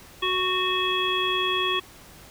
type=harmonic tone with a mistuned harmonic; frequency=370 Hz; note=F#4; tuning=in tune; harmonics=1 / 3 / 5 / 7 / 9; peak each=-29 / -27 / -33 / -30 / -26 dBFS; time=0.22-1.8 s; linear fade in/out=10 ms; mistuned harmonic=5; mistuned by=-17 cents; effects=pink hiss -48 dBFS RMS until 2.3 s